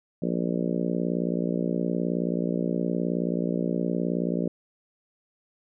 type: harmonic tone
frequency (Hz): 59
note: A#1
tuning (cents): +22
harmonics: 3 / 4 / 5 / 6 / 7 / 8 / 9 / 10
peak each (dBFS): -28 / -30 / -32 / -34 / -35 / -36 / -37 / -38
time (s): 0.22-4.48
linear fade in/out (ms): 5
effects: none